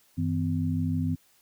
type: tone cluster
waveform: sine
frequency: 94.5 / 161.1 / 254.1 Hz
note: F#2 / E3 / B3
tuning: +37 / -39 / +49 cents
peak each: -29 dBFS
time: 0.17-1.16 s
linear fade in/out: 20 ms
effects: white hiss -63 dBFS RMS until 1.41 s